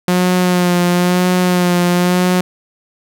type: tone with vibrato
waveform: sawtooth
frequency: 178.9 Hz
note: F3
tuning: 42 cents sharp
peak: -7 dBFS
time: 0.08-2.41 s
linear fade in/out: 2 ms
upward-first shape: sine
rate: 1 Hz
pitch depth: 26 cents each way
effects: none